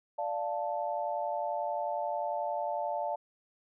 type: chord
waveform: sine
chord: D minor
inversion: none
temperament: equal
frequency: 587.3 / 698.5 / 880 Hz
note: D5 / F5 / A5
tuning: 0 / 0 / 0 cents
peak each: -35 / -35 / -35 dBFS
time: 0.18-3.16 s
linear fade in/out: 10 ms
effects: none